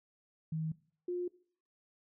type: tone pair in turn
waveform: sine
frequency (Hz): 158.7 / 355.6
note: D#3 / F4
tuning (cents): +35 / +31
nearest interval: octave + major second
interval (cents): 1396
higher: second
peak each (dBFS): -33 / -33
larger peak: neither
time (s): 0.52-0.72 / 1.08-1.28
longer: neither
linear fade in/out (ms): 5
effects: noise-tail reverb RT60 0.5 s tail -20 dB re dry